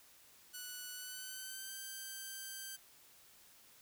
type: tone with pitch glide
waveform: 5% pulse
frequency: 1480 to 1565.3 Hz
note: F#6 to G6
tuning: 0 to -3 cents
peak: -34 dBFS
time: 0.53-2.77 s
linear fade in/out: 20 ms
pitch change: +97 cents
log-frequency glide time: 0.94-1.77 s
effects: white hiss -63 dBFS RMS until 3.81 s